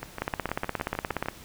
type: two click trains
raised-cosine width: 0.5 ms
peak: -18 / -12 dBFS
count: 9 / 19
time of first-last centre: 0.03-1.259 / 0.22-1.285 s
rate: 6.51 / 16.9 Hz
effects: pink hiss -48 dBFS RMS until 1.44 s